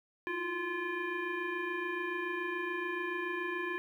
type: tone with frequency modulation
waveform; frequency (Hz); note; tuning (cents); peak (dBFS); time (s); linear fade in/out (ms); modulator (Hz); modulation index
sine; 1041; C6; -9; -33; 0.27-3.78; 0; 685; 1.7
effects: 11-bit